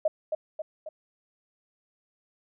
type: tone with echo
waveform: sine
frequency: 622.3 Hz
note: D#5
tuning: in tune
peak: -20 dBFS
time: 0.05-0.08 s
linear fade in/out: 5 ms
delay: 270 ms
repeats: 3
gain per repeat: -5 dB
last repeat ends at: 0.89 s
effects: none